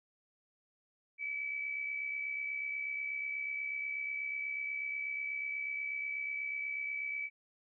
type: tone with amplitude modulation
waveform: sine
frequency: 2294 Hz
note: D7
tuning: 41 cents flat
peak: -33 dBFS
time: 1.18-7.3 s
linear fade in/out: 50 ms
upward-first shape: sine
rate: 68.2 Hz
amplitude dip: 50%
effects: none